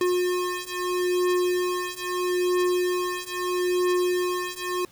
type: beating tone pair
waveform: square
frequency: 359.3 / 360.07 Hz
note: F4 / F#4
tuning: +49 / -47 cents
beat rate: 0.77 Hz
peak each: -27 / -26 dBFS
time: 0.01-4.85 s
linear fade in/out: 2 ms
effects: pink hiss -55 dBFS RMS until 4.91 s